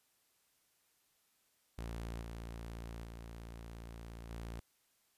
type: tone with level steps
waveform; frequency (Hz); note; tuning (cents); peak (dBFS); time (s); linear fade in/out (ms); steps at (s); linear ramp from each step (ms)
sawtooth; 57.1; A#1; -35; -37 / -40 / -43 / -39; 1.78-4.6; 5; 2.21 / 3.04 / 4.3; 10
effects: white hiss -75 dBFS RMS until 5.17 s + resampled to 32000 Hz